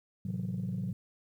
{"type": "chord", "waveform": "sine", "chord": "F# half-diminished seventh", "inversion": "first", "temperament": "equal", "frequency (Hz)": [110, 130.81, 164.81, 185], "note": ["A2", "C3", "E3", "F#3"], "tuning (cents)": [0, 0, 0, 0], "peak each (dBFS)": [-37, -38, -38, -34], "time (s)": [0.25, 0.93], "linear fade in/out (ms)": 5, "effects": ["tanh soft clip ceiling -27 dBFS", "11-bit"]}